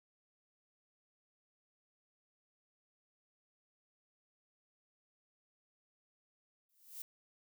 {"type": "noise with exponential growth", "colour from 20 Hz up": "violet", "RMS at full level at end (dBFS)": -42, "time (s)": [6.69, 7.02], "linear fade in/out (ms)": 2, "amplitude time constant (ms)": 71, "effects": []}